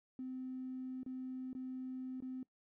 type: tone with dropouts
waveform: triangle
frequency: 257.8 Hz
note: C4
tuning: 26 cents flat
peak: -37 dBFS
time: 0.19-2.43 s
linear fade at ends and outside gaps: 2 ms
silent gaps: 1.032-1.062 / 1.531-1.55 / 2.204-2.223 s
effects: noise-tail reverb RT60 0.1 s tail -24 dB re dry + tanh soft clip ceiling -39 dBFS